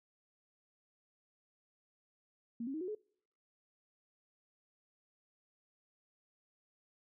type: tone with pitch steps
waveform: sine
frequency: 233.1 / 270.9 / 314.8 / 365.8 / 425 Hz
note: A#3 / C#4 / D#4 / F#4 / G#4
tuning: 0 / -40 / +20 / -20 / +40 cents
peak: -37 dBFS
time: 2.6-2.95 s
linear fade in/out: 5 ms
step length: 70 ms
effects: noise-tail reverb RT60 0.6 s tail -26 dB re dry